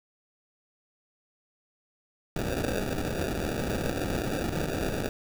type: noise with sample-and-hold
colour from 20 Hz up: blue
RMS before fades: -30 dBFS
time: 2.36-5.09 s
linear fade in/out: 2 ms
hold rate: 1050 Hz
effects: none